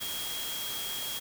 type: tone in noise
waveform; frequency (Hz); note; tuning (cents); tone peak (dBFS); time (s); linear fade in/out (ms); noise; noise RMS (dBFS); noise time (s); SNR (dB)
sine; 3270; G#7; -28; -37; 0-1.2; 20; white; -37; 0-1.2; -3
effects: none